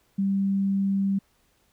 sine tone, 196 Hz, G3, in tune, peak -21 dBFS, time 0.18-1.19 s, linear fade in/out 10 ms, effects pink hiss -66 dBFS RMS until 1.72 s

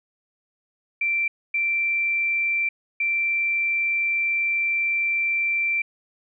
sine tone bursts at uneven times, 2349 Hz, D7, in tune, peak -20 dBFS, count 3, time 1.01-1.28 / 1.54-2.69 / 3-5.82 s, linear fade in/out 5 ms, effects none

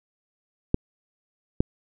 clicks, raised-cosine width 3 ms, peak -6 dBFS, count 2, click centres 0.744 / 1.605 s, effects none

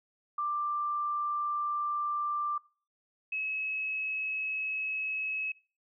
sine tone pair in turn, 1182 / 2573 Hz, D6 / E7, +11 / -43 cents, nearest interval octave + minor second, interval 1346 cents, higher second, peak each -29 / -31 dBFS, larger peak first, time 0.38-2.58 / 3.32-5.52 s, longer neither, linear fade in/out 5 ms, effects noise-tail reverb RT60 0.4 s tail -22 dB re dry

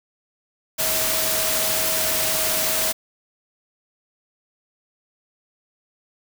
sine tone in noise, 639 Hz, D#5, 46 cents sharp, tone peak -30 dBFS, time 0.78-2.93 s, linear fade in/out 20 ms, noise white, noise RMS -22 dBFS, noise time 0.78-2.93 s, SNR -11 dB, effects none

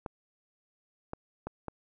clicks, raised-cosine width 1 ms, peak -22 dBFS, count 4, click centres 0.062 / 1.134 / 1.47 / 1.683 s, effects none

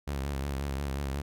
sawtooth tone with vibrato, 69.3 Hz, C#2, in tune, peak -27 dBFS, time 0.07-1.22 s, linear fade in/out 10 ms, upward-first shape sine, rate 5.6 Hz, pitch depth 66 cents each way, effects none

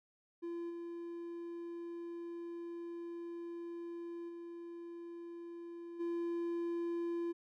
triangle tone with level steps, 341.1 Hz, F4, 41 cents flat, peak -37 / -40 / -43 / -33 dBFS, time 0.42-7.33 s, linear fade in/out 20 ms, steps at 0.69 / 4.28 / 5.99 s, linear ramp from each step 20 ms, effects none

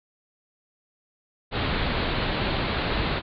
pink low-pass noise, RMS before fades -26 dBFS, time 1.51-3.22 s, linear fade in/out 50 ms, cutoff 4400 Hz, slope 96 dB/octave, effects none

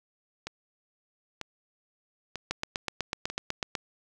two click trains, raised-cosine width 0.2 ms, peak -18 / -12 dBFS, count 4 / 11, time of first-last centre 0.47-3.3 / 2.51-3.752 s, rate 1.06 / 8.05 Hz, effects none

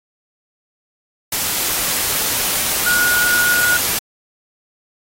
sine tone in noise, 1446 Hz, F#6, 40 cents flat, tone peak -14 dBFS, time 2.86-3.77 s, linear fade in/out 5 ms, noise white, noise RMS -19 dBFS, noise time 1.32-3.99 s, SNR +2 dB, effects AAC 48 kbps

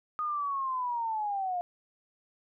sine linear sweep, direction down, 1241 to 698.5 Hz, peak -29 dBFS, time 0.19-1.61 s, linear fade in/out 0 ms, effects none

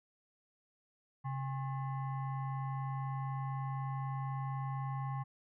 sine tone with frequency modulation, 134.4 Hz, C3, 47 cents sharp, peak -35 dBFS, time 1.24-5.24 s, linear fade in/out 20 ms, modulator 944 Hz, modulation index 0.69, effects none

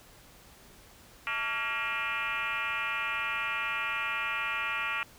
sine tone with frequency modulation, 1900 Hz, A#6, 33 cents sharp, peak -29 dBFS, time 1.27-5.03 s, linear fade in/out 0 ms, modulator 253 Hz, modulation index 3.4, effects pink hiss -55 dBFS RMS until 5.18 s

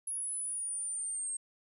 sine exponential sweep, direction down, 10540 to 8420 Hz, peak -34 dBFS, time 0.07-1.37 s, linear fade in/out 5 ms, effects none

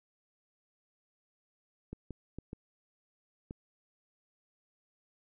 clicks, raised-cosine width 3 ms, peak -28 dBFS, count 5, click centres 1.93 / 2.107 / 2.386 / 2.531 / 3.509 s, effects none

